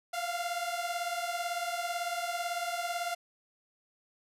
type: beating tone pair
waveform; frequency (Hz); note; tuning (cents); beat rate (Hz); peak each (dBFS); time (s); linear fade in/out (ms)
sawtooth; 688 / 706; F5 / F5; -26 / +19; 18; -31 / -32; 0.13-3.15; 10
effects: resampled to 32000 Hz